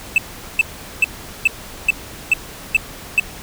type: tone bursts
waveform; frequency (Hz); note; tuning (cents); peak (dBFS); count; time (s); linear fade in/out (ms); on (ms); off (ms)
triangle; 2637; E7; 0; -7; 8; 0.16-3.198; 2; 21; 410
effects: pink hiss -35 dBFS RMS until 3.42 s